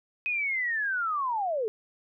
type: linear sweep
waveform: sine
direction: down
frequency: 2530 to 410.4 Hz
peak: -26 dBFS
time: 0.26-1.68 s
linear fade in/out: 0 ms
effects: none